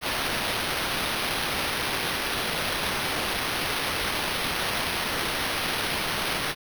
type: noise with sample-and-hold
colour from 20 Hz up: blue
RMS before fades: -28 dBFS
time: 0.01-6.55 s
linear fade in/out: 50 ms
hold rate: 7350 Hz
effects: none